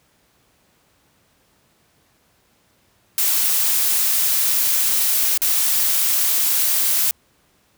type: noise with dropouts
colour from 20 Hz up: blue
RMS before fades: -18 dBFS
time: 3.18-7.11 s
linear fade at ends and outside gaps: 1 ms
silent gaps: 5.376-5.418 s
effects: pink hiss -60 dBFS RMS until 7.77 s + high-pass 60 Hz 12 dB/octave